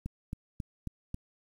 click train, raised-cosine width 5 ms, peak -23 dBFS, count 5, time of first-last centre 0.06-1.144 s, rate 3.69 Hz, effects 9-bit

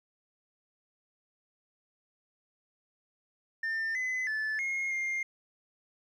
sine tone with pitch steps, 1799 / 2023 / 1742 / 2149 / 2116 Hz, A6 / B6 / A6 / C7 / C7, +38 / +41 / -18 / +46 / +19 cents, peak -27 dBFS, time 3.63-5.23 s, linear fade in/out 5 ms, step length 320 ms, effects tanh soft clip ceiling -29 dBFS + 11-bit

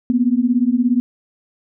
sine beating tone pair, 236.4 / 253.4 Hz, A#3 / B3, +24 / +45 cents, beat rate 17 Hz, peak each -16 dBFS, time 0.1-1 s, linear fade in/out 0 ms, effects none

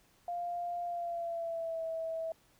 sine tone with pitch glide, 698.5 to 651.7 Hz, F5 to E5, 0 to -20 cents, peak -34 dBFS, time 0.28-2.32 s, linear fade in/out 2 ms, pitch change -120 cents, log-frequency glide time 0.85-1.83 s, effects pink hiss -67 dBFS RMS until 2.59 s

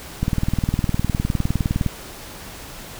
click train, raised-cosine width 5 ms, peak -7 dBFS, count 33, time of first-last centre 0.23-1.863 s, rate 19.6 Hz, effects pink hiss -37 dBFS RMS until 2.99 s

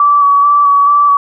sine tone with vibrato, 1147 Hz, D6, 41 cents flat, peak -5 dBFS, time 0-1.17 s, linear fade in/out 2 ms, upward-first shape square, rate 2.3 Hz, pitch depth 19 cents each way, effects none

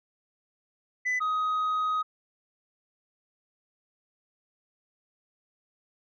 sine tone pair in turn, 2000 / 1256.3 Hz, B6 / D#6, +21 / +16 cents, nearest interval minor sixth, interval 805 cents, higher first, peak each -22 dBFS, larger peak neither, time 1.05-1.2 / 1.2-2.03 s, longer second, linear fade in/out 20 ms, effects tanh soft clip ceiling -24 dBFS

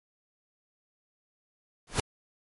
pink noise with exponential growth, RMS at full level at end -22 dBFS, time 1.87-2 s, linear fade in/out 2 ms, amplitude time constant 28 ms, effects MP3 48 kbps

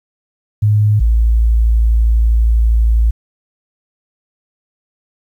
sine tone pair in turn, 105.4 / 56.19 Hz, G#2 / A1, +26 / +37 cents, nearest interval major seventh, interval 1089 cents, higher first, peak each -8 dBFS, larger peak neither, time 0.62-1 / 1-3.11 s, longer second, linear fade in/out 10 ms, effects 8-bit

